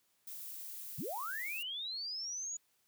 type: noise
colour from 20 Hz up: violet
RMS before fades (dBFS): -46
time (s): 0.27-1.63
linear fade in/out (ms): 5
type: linear sweep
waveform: sine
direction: up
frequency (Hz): 97.5 to 6880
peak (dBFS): -38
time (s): 0.98-2.57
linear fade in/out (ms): 5
effects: white hiss -75 dBFS RMS until 2.87 s + high-pass 60 Hz 12 dB/octave